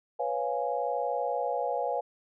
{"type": "chord", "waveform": "sine", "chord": "C# dominant seventh", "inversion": "third", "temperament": "equal", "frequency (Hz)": [493.9, 554.4, 698.5, 830.6], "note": ["B4", "C#5", "E#5", "G#5"], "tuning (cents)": [0, 0, 0, 0], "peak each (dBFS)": -33, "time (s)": [0.19, 2.01], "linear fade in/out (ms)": 10, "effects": []}